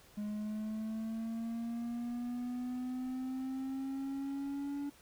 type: linear sweep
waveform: triangle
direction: up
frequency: 207.7 to 285.9 Hz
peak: -34 dBFS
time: 0.17-4.9 s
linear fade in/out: 10 ms
effects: pink hiss -61 dBFS RMS until 5.01 s